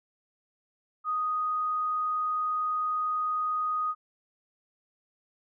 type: tone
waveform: sine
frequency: 1244.5 Hz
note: D#6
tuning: in tune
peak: -26 dBFS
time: 1.04-3.95 s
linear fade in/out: 50 ms
effects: none